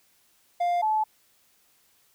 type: tone pair in turn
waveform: triangle / sine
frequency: 701 / 864.8 Hz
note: F5 / A5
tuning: +6 / -30 cents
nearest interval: major third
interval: 364 cents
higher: second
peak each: -20 / -21 dBFS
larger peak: first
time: 0.6-0.82 / 0.82-1.04 s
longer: neither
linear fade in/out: 10 ms
effects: white hiss -64 dBFS RMS until 2.14 s